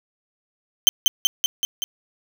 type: tone with echo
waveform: 30% pulse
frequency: 3100 Hz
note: G7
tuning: 20 cents flat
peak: -5 dBFS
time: 0.87-0.89 s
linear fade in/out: 0 ms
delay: 190 ms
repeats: 5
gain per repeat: -3 dB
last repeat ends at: 1.84 s
effects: none